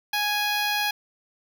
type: tone with notch filter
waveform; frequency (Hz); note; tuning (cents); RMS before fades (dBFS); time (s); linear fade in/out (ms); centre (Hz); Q
10% pulse; 830.6; G#5; 0; -25; 0.13-0.91; 5; 8100; 1.1
effects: none